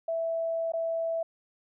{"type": "tone with dropouts", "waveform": "sine", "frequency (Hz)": 659.3, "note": "E5", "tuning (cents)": 0, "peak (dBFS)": -27, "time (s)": [0.08, 1.23], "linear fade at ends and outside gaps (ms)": 5, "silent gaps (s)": [0.721, 0.735], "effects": []}